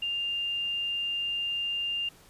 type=tone; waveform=sine; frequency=2800 Hz; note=F7; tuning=4 cents sharp; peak=-28 dBFS; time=0.02-2.09 s; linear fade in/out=5 ms; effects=pink hiss -56 dBFS RMS until 2.29 s + resampled to 32000 Hz